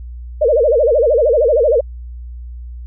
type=tone with vibrato; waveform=sine; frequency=530 Hz; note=C5; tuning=22 cents sharp; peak=-9 dBFS; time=0.41-1.81 s; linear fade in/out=10 ms; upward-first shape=sine; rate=13 Hz; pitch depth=280 cents each way; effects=added 60 Hz sine -27 dBFS peak until 2.86 s